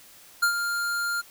square tone with ADSR envelope, 1400 Hz, F6, 4 cents sharp, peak -18 dBFS, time 0.42-1.22 s, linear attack 12 ms, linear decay 89 ms, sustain -8 dB, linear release 23 ms, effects white hiss -51 dBFS RMS until 1.3 s

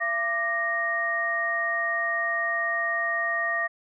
sine tone cluster, 676 / 1181 / 1864 Hz, E5 / D6 / A#6, +43 / +9 / -1 cents, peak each -31 / -32 / -25 dBFS, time 0-3.68 s, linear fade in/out 20 ms, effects none

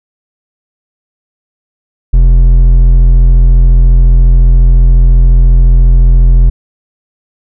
sine tone with hard clipping, 42.82 Hz, F1, 33 cents flat, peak -3 dBFS, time 2.13-6.5 s, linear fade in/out 10 ms, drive 6 dB, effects none

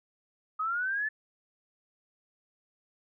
sine linear sweep, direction up, 1244.5 to 1760 Hz, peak -28 dBFS, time 0.59-1.09 s, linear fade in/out 10 ms, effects none

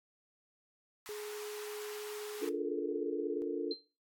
pink high-pass noise, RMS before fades -49 dBFS, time 1.06-2.49 s, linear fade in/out 0 ms, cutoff 770 Hz, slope 96 dB/octave
sine tone, 420 Hz, G#4, 19 cents sharp, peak -40 dBFS, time 1.09-3.42 s, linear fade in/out 0 ms
sine chord, Bb major seventh, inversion first, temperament just, 291.4 / 349.6 / 437 / 466.2 Hz, D4 / F4 / A4 / Bb4, -13 / +2 / -12 / 0 cents, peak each -38 / -38 / -38 / -41 dBFS, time 2.41-3.74 s, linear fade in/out 20 ms
sine tone with exponential decay, 4131 Hz, C8, 23 cents flat, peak -34 dBFS, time 3.71-3.85 s, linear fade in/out 2 ms, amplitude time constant 30 ms
effects noise-tail reverb RT60 0.3 s tail -18 dB re dry + AAC 64 kbps

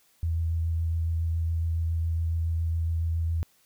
sine tone with vibrato, 82.41 Hz, E2, in tune, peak -24 dBFS, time 0.23-3.43 s, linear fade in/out 0 ms, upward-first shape triangle, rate 7.2 Hz, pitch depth 17 cents each way, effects white hiss -64 dBFS RMS until 3.65 s

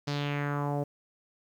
sawtooth tone with low-pass filter sweep, 144.4 Hz, D3, 29 cents flat, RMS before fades -31 dBFS, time 0.07-0.84 s, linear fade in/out 10 ms, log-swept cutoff 5200 to 570 Hz, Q 2.8, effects 10-bit

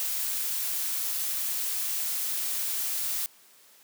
blue noise, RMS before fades -30 dBFS, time 0-3.26 s, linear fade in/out 0 ms, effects white hiss -57 dBFS RMS until 3.83 s + high-pass 200 Hz 12 dB/octave

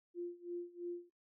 sine tone with tremolo, 349.2 Hz, F4, in tune, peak -38 dBFS, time 0.14-1.1 s, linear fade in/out 50 ms, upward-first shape sine, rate 3 Hz, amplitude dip 90%, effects noise-tail reverb RT60 0.2 s tail -20 dB re dry

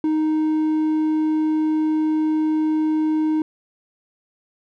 sine tone with hard clipping, 311.1 Hz, D#4, in tune, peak -18 dBFS, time 0.04-3.42 s, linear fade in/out 2 ms, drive 3 dB, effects none

